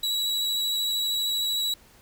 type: tone with vibrato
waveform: 40% pulse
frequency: 3900 Hz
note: B7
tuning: 23 cents flat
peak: -23 dBFS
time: 0.03-1.74 s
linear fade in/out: 5 ms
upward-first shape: sine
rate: 13 Hz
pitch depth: 11 cents each way
effects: pink hiss -55 dBFS RMS until 2.01 s